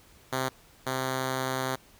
5% pulse tone pair in turn, 130.81 / 130.81 Hz, C3 / C3, 0 / 0 cents, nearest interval unison, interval 0 cents, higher neither, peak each -16 / -17 dBFS, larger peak first, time 0.32-0.49 / 0.86-1.76 s, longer second, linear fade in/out 10 ms, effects pink hiss -57 dBFS RMS until 1.99 s

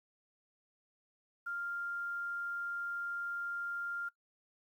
sine tone with quantisation, 1396.9 Hz, F6, in tune, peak -36 dBFS, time 1.46-4.09 s, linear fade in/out 10 ms, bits 11, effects noise-tail reverb RT60 0.1 s tail -19 dB re dry

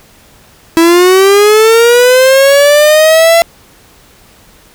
45% pulse linear sweep, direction up, 326.2 to 678 Hz, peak -3 dBFS, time 0.77-3.42 s, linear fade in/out 0 ms, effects pink hiss -42 dBFS RMS until 4.74 s

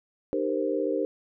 sine chord, C minor seventh, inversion first, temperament equal with one note detuned, 304.7 / 392 / 466.2 / 523.3 Hz, Eb4 / G4 / Bb4 / C5, -36 / 0 / 0 / 0 cents, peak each -30 dBFS, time 0.33-1.05 s, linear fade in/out 0 ms, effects none

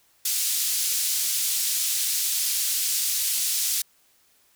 white band-pass noise, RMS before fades -25 dBFS, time 0.25-3.82 s, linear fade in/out 5 ms, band 3900 to 13000 Hz, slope 12 dB/octave, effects white hiss -62 dBFS RMS until 4.55 s

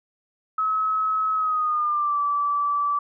sine tone with pitch glide, 1285 to 1158.1 Hz, E6 to D6, -45 to -25 cents, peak -20 dBFS, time 0.58-2.99 s, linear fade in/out 5 ms, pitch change -180 cents, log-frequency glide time 1.34-2.2 s, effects none

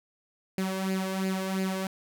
sawtooth tone with flanger, 190 Hz, F#3, 46 cents sharp, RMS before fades -30 dBFS, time 0.58-1.87 s, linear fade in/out 2 ms, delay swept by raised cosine 0.42 to 1.92 ms, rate 2.9 Hz, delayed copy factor +0.65, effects none

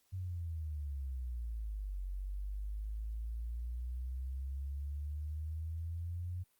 sine exponential two-way sweep, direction down then up, 95 to 46.25 to 90.4 Hz, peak -37 dBFS, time 0.12-6.44 s, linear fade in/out 20 ms, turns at 2.03 s, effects white hiss -74 dBFS RMS until 6.59 s + Opus 48 kbps

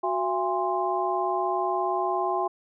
sine tone cluster, 369 / 678 / 815 / 1047 Hz, F#4 / E5 / G#5 / C6, -5 / +49 / -33 / +1 cents, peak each -29 dBFS, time 0.03-2.48 s, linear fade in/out 10 ms, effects none

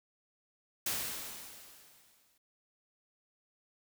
white noise with exponential decay, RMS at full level -33 dBFS, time 0.86-2.38 s, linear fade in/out 5 ms, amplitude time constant 330 ms, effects none

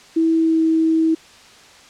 sine tone with pitch glide, 325.7 to 322.3 Hz, E4 to E4, -21 to -39 cents, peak -13 dBFS, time 0.16-1.15 s, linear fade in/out 10 ms, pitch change -18 cents, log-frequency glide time 0.35-0.61 s, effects white hiss -45 dBFS RMS until 1.89 s + low-pass 6000 Hz 12 dB/octave

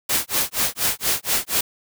white noise with tremolo, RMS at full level -19 dBFS, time 0.09-1.61 s, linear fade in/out 5 ms, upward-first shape sine, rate 4.2 Hz, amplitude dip 100%, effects none

